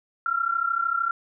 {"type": "tone pair together", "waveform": "sine", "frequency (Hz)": [1351.8, 1385], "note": ["E6", "F6"], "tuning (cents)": [43, -15], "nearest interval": "unison", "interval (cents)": 42, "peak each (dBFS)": -25, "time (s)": [0.26, 1.11], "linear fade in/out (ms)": 2, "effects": []}